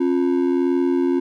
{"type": "ring-modulated tone", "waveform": "triangle", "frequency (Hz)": 311.1, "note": "D#4", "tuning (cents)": 0, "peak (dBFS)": -11, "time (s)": [0, 1.2], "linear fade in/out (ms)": 10, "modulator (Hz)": 40.8, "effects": []}